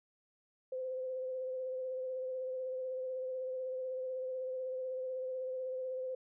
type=tone with vibrato; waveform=sine; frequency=515 Hz; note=C5; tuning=28 cents flat; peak=-36 dBFS; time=0.72-6.15 s; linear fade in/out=5 ms; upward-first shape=sine; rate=16 Hz; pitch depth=22 cents each way; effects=none